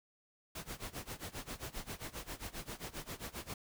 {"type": "noise with tremolo", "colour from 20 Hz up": "pink", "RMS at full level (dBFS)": -42, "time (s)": [0.55, 3.54], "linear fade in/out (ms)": 5, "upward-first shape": "sine", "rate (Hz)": 7.5, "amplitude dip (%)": 90, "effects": []}